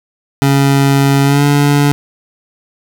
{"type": "tone with pitch glide", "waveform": "25% pulse", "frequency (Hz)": [138.59, 143.81], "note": ["C#3", "D3"], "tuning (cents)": [0, -36], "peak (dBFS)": -4, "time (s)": [0.42, 1.92], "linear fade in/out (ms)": 0, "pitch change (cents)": 64, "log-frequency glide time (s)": [1.23, 1.43], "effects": []}